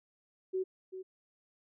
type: tone with echo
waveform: sine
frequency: 375.3 Hz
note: F#4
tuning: 25 cents sharp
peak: -30 dBFS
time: 0.53-0.64 s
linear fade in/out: 20 ms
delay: 390 ms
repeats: 1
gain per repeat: -10 dB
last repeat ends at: 1.03 s
effects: none